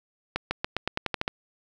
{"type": "accelerating click train", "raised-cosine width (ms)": 0.3, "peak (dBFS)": -10, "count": 10, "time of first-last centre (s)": [0.36, 1.279], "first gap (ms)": 150, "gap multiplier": 0.9, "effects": ["8-bit"]}